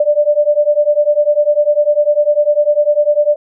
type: beating tone pair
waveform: sine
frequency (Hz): 587.3 / 597.3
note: D5 / D5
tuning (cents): 0 / +29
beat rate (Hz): 10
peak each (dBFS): -12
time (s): 0-3.36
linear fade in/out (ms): 5
effects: none